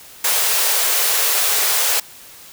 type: high-pass noise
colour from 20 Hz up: white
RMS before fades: -17 dBFS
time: 0.24-2 s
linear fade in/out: 5 ms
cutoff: 390 Hz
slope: 96 dB/octave
effects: white hiss -41 dBFS RMS until 2.52 s